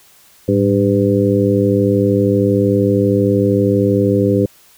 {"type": "harmonic tone with a mistuned harmonic", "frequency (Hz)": 100, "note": "G2", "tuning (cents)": 35, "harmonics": [1, 2, 3, 4, 5], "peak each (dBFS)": [-17, -17, -17, -17, -17], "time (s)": [0.48, 4.46], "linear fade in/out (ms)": 5, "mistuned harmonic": 1, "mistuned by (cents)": 120, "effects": ["white hiss -48 dBFS RMS until 4.77 s"]}